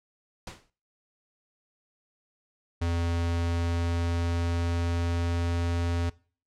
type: noise with exponential decay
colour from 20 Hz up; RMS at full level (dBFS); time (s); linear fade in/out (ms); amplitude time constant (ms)
pink; -36; 0.47-0.7; 2; 49
type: tone with pitch glide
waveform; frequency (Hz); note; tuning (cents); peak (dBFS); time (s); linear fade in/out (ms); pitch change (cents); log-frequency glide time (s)
square; 85 to 85.64; F2 to F2; -46 to -33; -26; 2.81-6.1; 10; +13; 3.13-5.89
effects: noise-tail reverb RT60 0.4 s tail -21 dB re dry + low-pass 7000 Hz 12 dB/octave